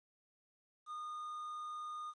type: tone with quantisation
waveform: triangle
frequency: 1224 Hz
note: D#6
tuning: 29 cents flat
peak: -40 dBFS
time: 0.86-2.14 s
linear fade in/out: 50 ms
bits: 11
effects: resampled to 22050 Hz